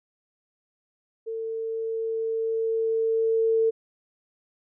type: tone with level ramp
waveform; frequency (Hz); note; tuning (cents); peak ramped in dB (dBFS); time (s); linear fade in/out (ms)
sine; 449.3; A4; +36; -29 to -18; 1.26-3.71; 20
effects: none